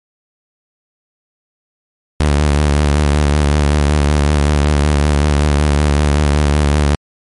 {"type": "tone with vibrato", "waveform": "sawtooth", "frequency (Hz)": 73.4, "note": "D2", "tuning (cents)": 0, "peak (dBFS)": -6, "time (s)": [2.2, 6.95], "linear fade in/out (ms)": 0, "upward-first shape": "sine", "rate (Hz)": 5.3, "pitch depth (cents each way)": 50, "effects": ["MP3 48 kbps"]}